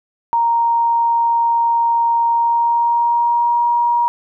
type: tone with pitch glide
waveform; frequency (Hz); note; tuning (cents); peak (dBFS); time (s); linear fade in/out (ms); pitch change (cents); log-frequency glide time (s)
sine; 932.3 to 950.2; A#5 to A#5; 0 to +33; -12; 0.33-4.08; 0; +33; 2.3-3.66
effects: none